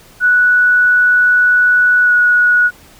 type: tone with pitch glide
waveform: sine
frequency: 1475 to 1460.6 Hz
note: F#6 to F#6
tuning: -6 to -23 cents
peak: -7 dBFS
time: 0.2-2.71 s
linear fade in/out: 50 ms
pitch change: -17 cents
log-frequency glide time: 2.03-2.12 s
effects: pink hiss -43 dBFS RMS until 2.99 s